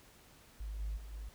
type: tone with level steps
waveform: sine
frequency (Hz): 52.1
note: G#1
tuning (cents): +6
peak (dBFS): -38 / -34 / -45 / -41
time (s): 0.6-1.29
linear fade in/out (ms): 5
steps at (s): 0.79 / 0.96 / 1.11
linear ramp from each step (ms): 20
effects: tanh soft clip ceiling -32 dBFS + pink hiss -61 dBFS RMS until 1.34 s